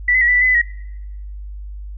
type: tone with pitch steps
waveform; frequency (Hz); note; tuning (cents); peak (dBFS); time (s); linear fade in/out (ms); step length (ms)
sine; 1966 / 2032 / 1916 / 1982 / 1970 / 2022 / 2002 / 1899; B6 / B6 / A#6 / B6 / B6 / B6 / B6 / A#6; -8 / +49 / +47 / +6 / -5 / +40 / +23 / +32; -11; 0.08-0.616; 5; 67
effects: noise-tail reverb RT60 1.0 s tail -25 dB re dry + added 50 Hz sine -28 dBFS peak until 1.97 s